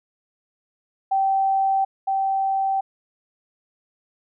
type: tone pair in turn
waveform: sine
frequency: 776 / 776 Hz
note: G5 / G5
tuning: -18 / -18 cents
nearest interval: unison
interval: 0 cents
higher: neither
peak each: -17 / -19 dBFS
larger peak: first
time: 1.11-1.85 / 2.07-2.81 s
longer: neither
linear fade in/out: 10 ms
effects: none